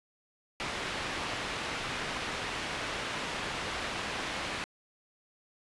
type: low-pass noise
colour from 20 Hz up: white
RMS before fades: -36 dBFS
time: 0.6-4.64 s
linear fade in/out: 0 ms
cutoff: 2700 Hz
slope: 12 dB/octave
effects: resampled to 24000 Hz